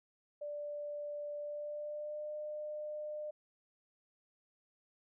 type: tone with pitch glide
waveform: sine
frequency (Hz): 587.3 to 602.8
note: D5 to D5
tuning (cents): 0 to +45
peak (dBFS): -39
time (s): 0.41-3.31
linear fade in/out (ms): 10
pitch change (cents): +45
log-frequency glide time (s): 1.38-2.32
effects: none